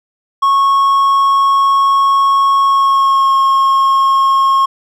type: tone with pitch glide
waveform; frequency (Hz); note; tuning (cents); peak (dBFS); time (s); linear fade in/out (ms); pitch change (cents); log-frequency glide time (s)
triangle; 1099 to 1082.6; C#6 to C#6; -15 to -41; -6; 0.42-4.66; 10; -26; 2.64-3.34
effects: none